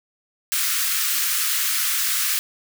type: high-pass noise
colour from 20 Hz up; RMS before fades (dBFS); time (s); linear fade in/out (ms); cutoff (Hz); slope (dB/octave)
white; -22; 0.52-2.39; 0; 1200; 48
effects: none